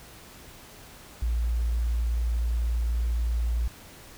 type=tone; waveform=sine; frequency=58 Hz; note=A#1; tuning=8 cents flat; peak=-23 dBFS; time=1.22-3.68 s; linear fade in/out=5 ms; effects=pink hiss -48 dBFS RMS until 4.17 s